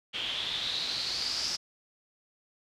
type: noise with low-pass filter sweep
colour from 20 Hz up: white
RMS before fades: -33 dBFS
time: 0.13-1.57 s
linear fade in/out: 20 ms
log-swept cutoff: 3100 to 5300 Hz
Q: 7.2
effects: none